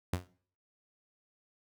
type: tone with exponential decay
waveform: sawtooth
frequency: 90 Hz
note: F#2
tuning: 47 cents flat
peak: -23 dBFS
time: 0.13-0.28 s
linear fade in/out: 5 ms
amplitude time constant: 32 ms
effects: noise-tail reverb RT60 0.5 s tail -20 dB re dry